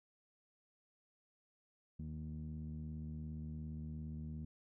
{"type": "tone with low-pass filter", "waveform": "sawtooth", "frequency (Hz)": 77.3, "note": "D#2", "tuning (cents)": -11, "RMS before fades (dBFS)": -45, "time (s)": [1.99, 4.45], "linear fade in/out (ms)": 5, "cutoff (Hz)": 200, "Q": 6.1, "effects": []}